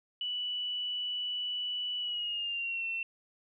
sine tone with pitch glide, 2960 to 2699 Hz, F#7 to E7, 0 to +40 cents, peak -32 dBFS, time 0.21-3.03 s, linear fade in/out 2 ms, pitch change -160 cents, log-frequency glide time 1.98-2.86 s, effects none

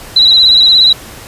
sine tone with vibrato, 3951 Hz, B7, in tune, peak -3 dBFS, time 0.16-0.93 s, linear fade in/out 5 ms, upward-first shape sine, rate 17 Hz, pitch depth 49 cents each way, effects pink hiss -31 dBFS RMS until 1.27 s + resampled to 32000 Hz

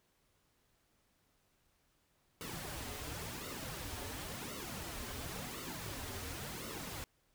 pink noise with flanger, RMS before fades -44 dBFS, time 2.41-7.04 s, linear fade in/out 0 ms, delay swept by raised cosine 1.2 to 6.2 ms, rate 0.94 Hz, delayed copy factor -0.7, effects pink hiss -75 dBFS RMS until 7.34 s

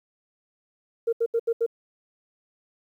sine tone bursts, 461.9 Hz, A#4, 16 cents flat, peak -19 dBFS, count 5, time 1.07-1.664 s, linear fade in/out 10 ms, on 58 ms, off 76 ms, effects tanh soft clip ceiling -15 dBFS + 10-bit

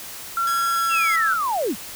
sine tone with pitch glide, 1362 to 1324 Hz, F6 to E6, -44 to +7 cents, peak -19 dBFS, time 0.37-1.34 s, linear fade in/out 2 ms, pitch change -49 cents, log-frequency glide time 0.7-1.13 s
10% pulse tone, 1661.2 Hz, G#6, in tune, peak -20 dBFS, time 0.47-1.16 s, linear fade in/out 2 ms
sine linear sweep, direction down, 2802 to 153.9 Hz, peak -20 dBFS, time 0.89-1.76 s, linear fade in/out 50 ms
effects white hiss -36 dBFS RMS until 1.95 s

